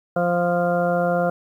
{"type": "harmonic tone", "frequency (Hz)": 174.61, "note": "F3", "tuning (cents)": 0, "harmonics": [1, 2, 3, 4, 6, 7, 8], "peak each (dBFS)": [-24, -31, -21, -23, -36, -35, -29], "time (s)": [0.16, 1.3], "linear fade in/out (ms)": 5, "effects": ["9-bit"]}